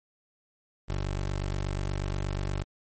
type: tone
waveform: 20% pulse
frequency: 48.36 Hz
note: G1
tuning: 23 cents flat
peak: -24 dBFS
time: 0.88-2.64 s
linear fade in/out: 20 ms
effects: MP3 32 kbps